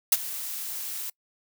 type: noise with ADSR envelope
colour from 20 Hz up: blue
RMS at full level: -17 dBFS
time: 0.12-1.1 s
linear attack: 5 ms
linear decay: 36 ms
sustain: -17 dB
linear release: 5 ms
effects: noise-tail reverb RT60 0.1 s tail -25 dB re dry